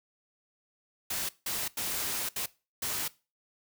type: noise bursts at uneven times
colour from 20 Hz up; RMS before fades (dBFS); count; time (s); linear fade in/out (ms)
white; -33; 5; 1.1-1.29 / 1.46-1.68 / 1.77-2.29 / 2.36-2.46 / 2.82-3.08; 5
effects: noise-tail reverb RT60 0.3 s tail -20 dB re dry